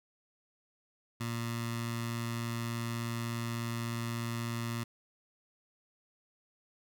15% pulse tone with notch filter, 116.54 Hz, A#2, in tune, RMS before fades -36 dBFS, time 1.2-4.84 s, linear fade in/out 10 ms, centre 450 Hz, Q 0.76, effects none

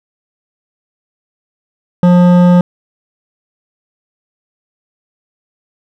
triangle tone with hard clipping, 177.5 Hz, F3, 28 cents sharp, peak -6 dBFS, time 2.03-2.61 s, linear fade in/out 2 ms, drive 16 dB, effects none

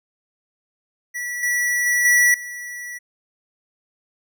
square tone with level steps, 1948 Hz, B6, 24 cents flat, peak -26 / -19 / -17 / -13 / -31 dBFS, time 1.14-2.99 s, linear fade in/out 20 ms, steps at 1.43 / 1.86 / 2.05 / 2.34 s, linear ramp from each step 2 ms, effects none

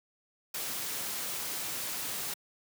white noise, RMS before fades -36 dBFS, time 0.54-2.34 s, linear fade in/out 5 ms, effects high-pass 100 Hz 12 dB/octave

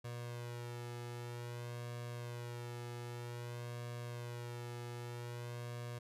sawtooth tone with flanger, 120 Hz, B2, 49 cents flat, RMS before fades -45 dBFS, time 0.04-5.99 s, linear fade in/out 10 ms, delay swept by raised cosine 1.8 to 2.33 ms, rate 0.52 Hz, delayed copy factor +0.8, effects resampled to 32000 Hz

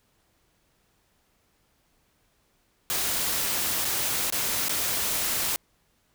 white noise with dropouts, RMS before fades -27 dBFS, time 2.9-5.56 s, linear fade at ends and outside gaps 0 ms, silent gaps 3.847-3.852 / 4.301-4.324 / 4.684-4.694 s, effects pink hiss -68 dBFS RMS until 6.14 s

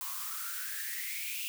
blue noise with high-pass filter sweep, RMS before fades -38 dBFS, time 0.01-1.48 s, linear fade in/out 0 ms, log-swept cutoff 1000 to 2700 Hz, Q 9.2, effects none

